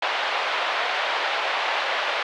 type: band-pass noise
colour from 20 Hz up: pink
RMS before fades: -25 dBFS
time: 0.02-2.23 s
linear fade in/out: 5 ms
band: 590 to 3600 Hz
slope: 24 dB/octave
effects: none